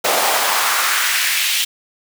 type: noise with high-pass filter sweep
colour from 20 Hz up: pink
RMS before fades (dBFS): -17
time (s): 0.04-1.65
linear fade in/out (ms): 10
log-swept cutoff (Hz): 540 to 3000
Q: 1.7
effects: none